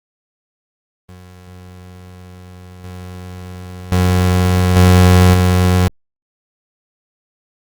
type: tone with level steps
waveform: 30% pulse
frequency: 90.8 Hz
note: F#2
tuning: 32 cents flat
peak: -32 / -26 / -8 / -3 / -7 dBFS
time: 1.09-5.88 s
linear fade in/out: 0 ms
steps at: 2.84 / 3.92 / 4.76 / 5.34 s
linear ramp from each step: 2 ms
effects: Opus 24 kbps